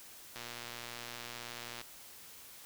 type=click train; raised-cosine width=0.2 ms; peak=-26 dBFS; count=174; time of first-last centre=0.36-1.814 s; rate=119 Hz; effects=white hiss -53 dBFS RMS until 2.65 s